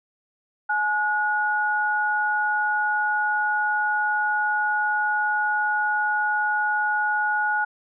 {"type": "tone pair together", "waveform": "sine", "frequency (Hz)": [846, 1451.3], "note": ["G#5", "F#6"], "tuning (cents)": [32, -34], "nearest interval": "major sixth", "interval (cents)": 934, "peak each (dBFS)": [-24, -22], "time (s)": [0.69, 7.65], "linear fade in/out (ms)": 10, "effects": []}